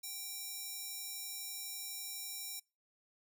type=tone with high-pass filter; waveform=square; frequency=784 Hz; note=G5; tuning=in tune; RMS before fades=-44 dBFS; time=0.03-2.6 s; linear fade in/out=10 ms; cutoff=6400 Hz; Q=0.76; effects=noise-tail reverb RT60 0.3 s tail -26 dB re dry